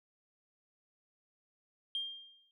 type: tone with exponential decay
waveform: sine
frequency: 3200 Hz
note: G7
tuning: 35 cents sharp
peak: -31 dBFS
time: 1.95-2.51 s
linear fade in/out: 1 ms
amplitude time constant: 120 ms
effects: tanh soft clip ceiling -27 dBFS